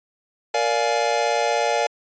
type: chord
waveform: square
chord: Bb dominant seventh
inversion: none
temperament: just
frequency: 466.2 / 582.7 / 699.2 / 839.1 Hz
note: Bb4 / D5 / F5 / Ab5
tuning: 0 / -14 / +2 / +18 cents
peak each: -26 / -25 / -25 / -25 dBFS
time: 0.54-1.87 s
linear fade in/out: 5 ms
effects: resampled to 16000 Hz